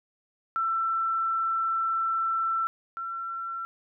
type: tone pair in turn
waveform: sine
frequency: 1338 / 1352.8 Hz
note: E6 / E6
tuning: +25 / +44 cents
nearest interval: unison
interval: 19 cents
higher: second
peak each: -24 / -31 dBFS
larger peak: first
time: 0.56-2.67 / 2.97-3.65 s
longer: first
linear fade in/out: 0 ms
effects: none